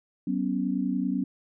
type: chord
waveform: sine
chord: F# suspended fourth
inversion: none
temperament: equal with one note detuned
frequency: 189.32 / 246.9 / 277.2 Hz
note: F#3 / B3 / C#4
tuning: +40 / 0 / 0 cents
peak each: -29 dBFS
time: 0.27-1.24 s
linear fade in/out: 5 ms
effects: none